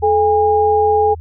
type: tone pair together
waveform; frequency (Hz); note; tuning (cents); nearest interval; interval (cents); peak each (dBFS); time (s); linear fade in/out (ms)
sine; 430.8 / 813.2; A4 / G#5; -37 / -37; major seventh; 1100; -13; 0.02-1.15; 20
effects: added 82 Hz sine -28 dBFS peak until 1.2 s